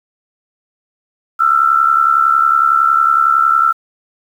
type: tone with amplitude modulation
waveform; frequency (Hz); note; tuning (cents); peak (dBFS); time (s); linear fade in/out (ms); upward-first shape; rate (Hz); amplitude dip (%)
sine; 1338; E6; +25; -5; 1.39-3.73; 20; sine; 70.9; 75
effects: 7-bit